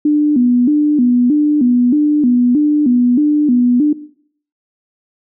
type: tone with vibrato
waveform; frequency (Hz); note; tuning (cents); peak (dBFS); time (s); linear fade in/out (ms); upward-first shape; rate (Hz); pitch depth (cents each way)
sine; 270.1; C#4; -45; -8; 0.05-3.93; 5; square; 1.6; 170
effects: noise-tail reverb RT60 0.6 s tail -18 dB re dry